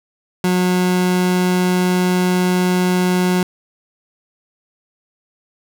30% pulse tone, 181.5 Hz, F#3, 33 cents flat, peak -11 dBFS, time 0.44-3.43 s, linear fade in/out 2 ms, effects none

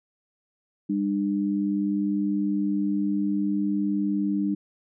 sine tone pair together, 200.2 / 300 Hz, G3 / D4, +37 / +37 cents, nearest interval perfect fifth, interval 700 cents, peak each -25 dBFS, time 0.89-4.55 s, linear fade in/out 10 ms, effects none

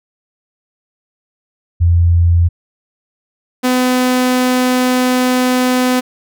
sine / sawtooth tone pair in turn, 85.6 / 252.5 Hz, F2 / B3, -34 / +39 cents, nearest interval octave + perfect fifth, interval 1873 cents, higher second, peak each -7 dBFS, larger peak neither, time 1.8-2.49 / 3.63-6.01 s, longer second, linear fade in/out 20 ms, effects none

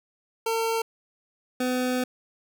25% pulse tone pair in turn, 453 / 252.3 Hz, A#4 / B3, -50 / +37 cents, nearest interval minor seventh, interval 1013 cents, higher first, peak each -20 dBFS, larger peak neither, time 0.46-0.82 / 1.6-2.04 s, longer second, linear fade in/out 5 ms, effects none

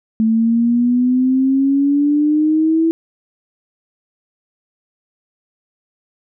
sine exponential sweep, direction up, 220 to 329.6 Hz, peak -11 dBFS, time 0.2-2.91 s, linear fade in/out 0 ms, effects none

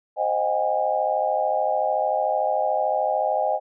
sine chord, Ab dominant seventh, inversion first, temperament equal with one note detuned, 523.3 / 622.3 / 740 / 813.5 Hz, C5 / Eb5 / Gb5 / Ab5, 0 / 0 / 0 / -36 cents, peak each -28 / -24 / -27 / -24 dBFS, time 0.16-3.6 s, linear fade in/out 50 ms, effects none

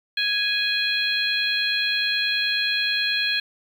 harmonic tone, 830.6 Hz, G#5, in tune, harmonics 2 / 3 / 4 / 5, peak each -26 / -26 / -26 / -26 dBFS, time 0.17-3.4 s, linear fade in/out 5 ms, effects 8-bit

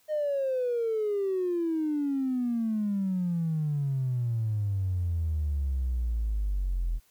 triangle exponential sweep, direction down, 620 to 40.47 Hz, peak -22 dBFS, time 0.08-7 s, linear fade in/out 50 ms, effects tanh soft clip ceiling -23 dBFS + white hiss -65 dBFS RMS until 7.1 s

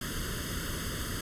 pink noise with comb filter, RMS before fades -35 dBFS, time 0.01-1.21 s, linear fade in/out 5 ms, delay 0.62 ms, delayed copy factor +1, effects resampled to 32000 Hz

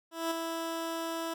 15% pulse tone with ADSR envelope, 329.6 Hz, E4, in tune, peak -22 dBFS, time 0.11-1.34 s, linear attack 200 ms, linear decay 9 ms, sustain -5 dB, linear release 7 ms, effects none

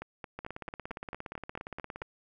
two click trains, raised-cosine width 0.5 ms, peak -24 / -24 dBFS, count 10 / 29, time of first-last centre 0.02-2.02 / 0.39-2.018 s, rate 4.5 / 17.2 Hz, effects none

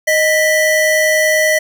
square tone pair together, 621 / 1973.1 Hz, D#5 / B6, -3 / -2 cents, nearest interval octave + minor sixth, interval 2001 cents, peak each -14 dBFS, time 0.07-1.59 s, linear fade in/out 10 ms, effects none

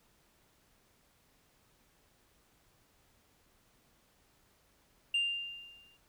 sine tone with exponential decay, 2794 Hz, F7, in tune, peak -24 dBFS, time 5.14-5.97 s, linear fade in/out 5 ms, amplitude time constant 180 ms, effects tanh soft clip ceiling -26 dBFS + pink hiss -69 dBFS RMS until 6.08 s

